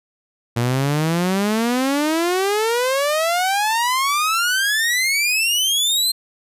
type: exponential sweep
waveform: sawtooth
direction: up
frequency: 115.8 to 4186 Hz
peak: -13 dBFS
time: 0.56-6.12 s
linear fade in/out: 10 ms
effects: resampled to 32000 Hz